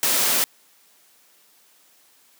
white noise, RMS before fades -20 dBFS, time 0.03-0.44 s, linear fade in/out 0 ms, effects white hiss -57 dBFS RMS until 2.39 s + high-pass 200 Hz 12 dB/octave

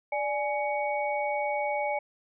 sine tone cluster, 588 / 837 / 2240 Hz, D5 / G#5 / C#7, +2 / +13 / +18 cents, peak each -30 / -30 / -34 dBFS, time 0.12-1.99 s, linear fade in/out 5 ms, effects none

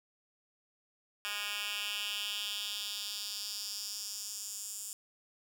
10% pulse tone with high-pass filter sweep, 205.8 Hz, G#3, 16 cents flat, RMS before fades -39 dBFS, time 1.25-4.93 s, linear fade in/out 0 ms, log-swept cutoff 2100 to 7700 Hz, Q 2.5, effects none

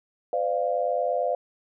sine tone cluster, 509 / 589 / 698 Hz, C5 / D5 / F5, -48 / +5 / -1 cents, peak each -27 dBFS, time 0.33-1.35 s, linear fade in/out 2 ms, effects none

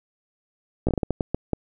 slowing click train, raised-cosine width 2 ms, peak -9 dBFS, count 10, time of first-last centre 0.87-1.533 s, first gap 16 ms, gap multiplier 1.36, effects none

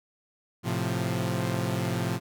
sawtooth chord, F major, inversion first, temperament equal, 110 / 130.81 / 174.61 Hz, A2 / C3 / F3, 0 / 0 / 0 cents, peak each -27 dBFS, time 0.63-2.2 s, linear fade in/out 50 ms, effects none

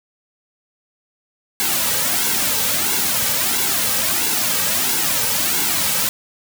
white noise with flanger, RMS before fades -19 dBFS, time 1.6-6.09 s, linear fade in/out 0 ms, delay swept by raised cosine 1.6 to 2.9 ms, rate 1.5 Hz, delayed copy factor -0.7, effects none

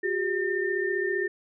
sine tone cluster, 364.5 / 399.7 / 1807 Hz, F#4 / G4 / A6, -26 / +34 / +46 cents, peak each -29 dBFS, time 0.03-1.28 s, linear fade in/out 10 ms, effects none

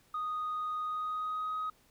sine tone with pitch glide, 1241 to 1259.1 Hz, D#6 to D#6, -5 to +20 cents, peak -31 dBFS, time 0.14-1.7 s, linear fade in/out 5 ms, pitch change +25 cents, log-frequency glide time 0.81-1.57 s, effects tanh soft clip ceiling -30 dBFS + pink hiss -66 dBFS RMS until 1.9 s

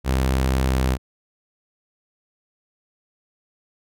sawtooth tone with pitch glide, 65.41 to 64.7 Hz, C2 to C2, 0 to -19 cents, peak -14 dBFS, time 0.04-0.98 s, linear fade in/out 50 ms, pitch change -19 cents, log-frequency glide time 0.63-0.82 s, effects none

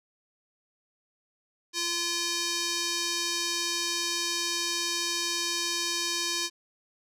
square tone with band-pass filter, 343.7 Hz, F4, 28 cents flat, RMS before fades -30 dBFS, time 1.73-6.5 s, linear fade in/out 50 ms, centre 5200 Hz, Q 1.7, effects none

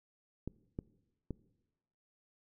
clicks, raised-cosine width 3 ms, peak -25 dBFS, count 3, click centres 0.476 / 0.789 / 1.307 s, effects noise-tail reverb RT60 1.0 s tail -21 dB re dry

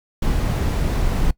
brown noise, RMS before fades -19 dBFS, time 0.22-1.31 s, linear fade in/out 5 ms, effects noise-tail reverb RT60 0.1 s tail -21 dB re dry

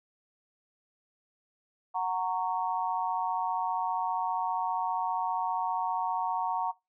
sine chord, F# major, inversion none, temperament just, 740 / 925 / 1110 Hz, F#5 / A#5 / C#6, 0 / -14 / +2 cents, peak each -32 / -31 / -35 dBFS, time 1.94-6.72 s, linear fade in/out 20 ms, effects noise-tail reverb RT60 0.2 s tail -20 dB re dry

